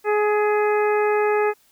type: harmonic tone with a mistuned harmonic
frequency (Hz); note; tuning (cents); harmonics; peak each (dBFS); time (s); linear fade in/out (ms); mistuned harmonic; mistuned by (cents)
420; G#4; +19; 1 / 2 / 3 / 4 / 5 / 6; -18 / -24 / -28 / -30 / -32 / -34; 0.04-1.54; 50; 5; -31
effects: white hiss -59 dBFS RMS until 1.71 s